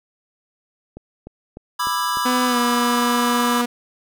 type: click train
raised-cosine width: 2 ms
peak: -22 dBFS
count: 5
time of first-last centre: 0.97-2.171 s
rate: 3.33 Hz
type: chord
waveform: square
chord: E dominant seventh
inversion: second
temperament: just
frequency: 988.9 / 1186.7 / 1318.5 / 1648.1 Hz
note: B5 / D6 / E6 / G#6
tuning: +2 / +18 / 0 / -14 cents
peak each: -24 / -25 / -29 / -30 dBFS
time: 1.79-3.62 s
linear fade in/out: 10 ms
type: tone with pitch glide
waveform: sawtooth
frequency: 250.4 to 241.2 Hz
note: B3 to B3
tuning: +24 to -41 cents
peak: -15 dBFS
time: 2.25-3.66 s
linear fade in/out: 10 ms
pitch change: -65 cents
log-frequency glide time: 2.47-2.58 s
effects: none